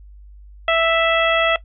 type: harmonic tone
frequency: 659.3 Hz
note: E5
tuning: in tune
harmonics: 1 / 2 / 3 / 4 / 5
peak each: -17 / -20 / -22 / -23 / -24 dBFS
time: 0.68-1.56 s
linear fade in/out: 2 ms
effects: noise-tail reverb RT60 0.1 s tail -18 dB re dry + added 50 Hz sine -39 dBFS peak until 1.64 s